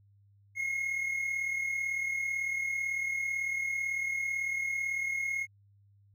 triangle tone pair together, 2122 / 2160 Hz, C7 / C#7, +24 / -45 cents, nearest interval unison, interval 31 cents, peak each -38 / -29 dBFS, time 0.55-5.47 s, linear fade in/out 50 ms, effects added 100 Hz sine -60 dBFS peak until 6.14 s

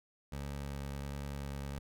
20% pulse tone with vibrato, 70 Hz, C#2, 18 cents sharp, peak -34 dBFS, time 0.32-1.79 s, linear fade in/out 5 ms, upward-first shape sine, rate 1.4 Hz, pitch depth 11 cents each way, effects none

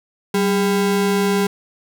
square ring-modulated tone, 298.9 Hz, D4, 31 cents sharp, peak -13 dBFS, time 0.34-1.47 s, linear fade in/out 5 ms, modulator 107 Hz, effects none

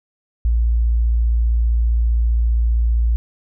sine tone, 57.6 Hz, A#1, 20 cents flat, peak -13 dBFS, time 0.45-3.16 s, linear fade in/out 0 ms, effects none

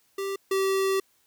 square tone pair in turn, 392 / 386.2 Hz, G4 / G4, 0 / -26 cents, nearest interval unison, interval 26 cents, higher first, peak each -29 / -23 dBFS, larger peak second, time 0.18-0.36 / 0.51-1 s, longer second, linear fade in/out 5 ms, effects white hiss -66 dBFS RMS until 1.26 s

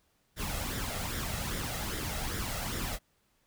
pink noise with flanger, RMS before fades -35 dBFS, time 0.36-2.99 s, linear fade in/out 50 ms, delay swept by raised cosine 0.55 to 1.55 ms, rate 2.5 Hz, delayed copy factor +0.55, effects pink hiss -72 dBFS RMS until 3.46 s

